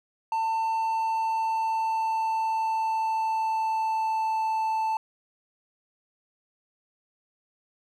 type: tone with pitch glide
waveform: triangle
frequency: 895 to 882.2 Hz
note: A5 to A5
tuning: +29 to +4 cents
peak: -22 dBFS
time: 0.32-4.97 s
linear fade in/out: 2 ms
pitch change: -25 cents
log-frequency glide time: 0.65-4.41 s
effects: none